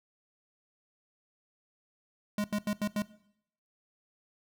square tone bursts, 207.7 Hz, G#3, in tune, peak -29 dBFS, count 5, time 2.38-3.021 s, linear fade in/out 2 ms, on 61 ms, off 84 ms, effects noise-tail reverb RT60 0.7 s tail -18 dB re dry

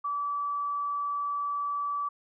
sine tone, 1153 Hz, D6, 32 cents flat, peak -28 dBFS, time 0.04-2.09 s, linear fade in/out 10 ms, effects none

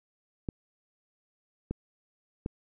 clicks, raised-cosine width 3 ms, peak -19 dBFS, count 3, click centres 0.488 / 1.71 / 2.461 s, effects none

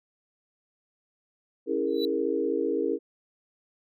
sine chord, A# half-diminished seventh, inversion first, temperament equal with one note detuned, 277.2 / 329.6 / 410.5 / 466.2 Hz, C#4 / E4 / G#4 / A#4, 0 / 0 / -20 / 0 cents, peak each -32 / -30 / -29 / -29 dBFS, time 1.66-2.99 s, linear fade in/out 50 ms
triangle tone with exponential growth, 3951 Hz, B7, in tune, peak -26 dBFS, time 1.87-2.05 s, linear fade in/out 2 ms, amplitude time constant 37 ms
effects none

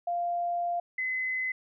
sine tone pair in turn, 696 / 2033 Hz, F5 / B6, -6 / +50 cents, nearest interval octave + perfect fifth, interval 1856 cents, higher second, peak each -27 / -28 dBFS, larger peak first, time 0.07-0.8 / 0.98-1.52 s, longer first, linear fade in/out 5 ms, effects none

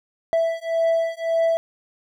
triangle beating tone pair, 659.3 / 661.1 Hz, E5 / E5, 0 / +5 cents, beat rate 1.8 Hz, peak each -20 dBFS, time 0.33-1.57 s, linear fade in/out 0 ms, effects none

